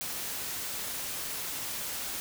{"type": "noise", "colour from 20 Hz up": "white", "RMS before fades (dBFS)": -36, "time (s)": [0.01, 2.2], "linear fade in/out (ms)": 0, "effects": []}